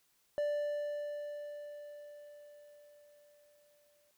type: tone with exponential decay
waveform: triangle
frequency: 587.3 Hz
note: D5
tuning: in tune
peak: -28 dBFS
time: 0.38-4.11 s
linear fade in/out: 0 ms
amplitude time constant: 810 ms
effects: white hiss -73 dBFS RMS until 4.17 s